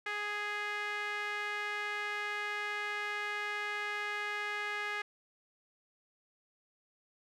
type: tone with band-pass filter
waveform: sawtooth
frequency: 415.3 Hz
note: G#4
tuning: in tune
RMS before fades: -37 dBFS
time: 0.06-5.02 s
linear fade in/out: 5 ms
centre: 1900 Hz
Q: 2.5
effects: none